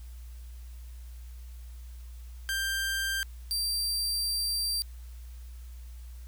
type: tone pair in turn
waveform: sawtooth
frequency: 1580 / 4703 Hz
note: G6 / D8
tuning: +13 / +2 cents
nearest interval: octave + perfect fifth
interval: 1889 cents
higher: second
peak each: -25 / -25 dBFS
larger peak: neither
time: 2.49-3.23 / 3.51-4.82 s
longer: second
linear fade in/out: 0 ms
effects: added 60 Hz sine -41 dBFS peak until 6.27 s + white hiss -60 dBFS RMS until 6.27 s